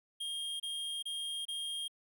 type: tone bursts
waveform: square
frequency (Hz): 3227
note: G7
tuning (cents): +50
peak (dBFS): -37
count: 4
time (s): 0.2-1.881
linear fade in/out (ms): 10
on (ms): 400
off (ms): 27
effects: none